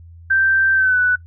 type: tone with pitch glide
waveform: sine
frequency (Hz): 1565 to 1486.6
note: G6 to F#6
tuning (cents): -3 to +8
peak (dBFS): -12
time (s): 0.3-1.16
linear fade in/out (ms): 10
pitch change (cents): -89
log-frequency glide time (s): 0.74-0.99
effects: noise-tail reverb RT60 0.1 s tail -21 dB re dry + added 84 Hz sine -38 dBFS peak until 1.26 s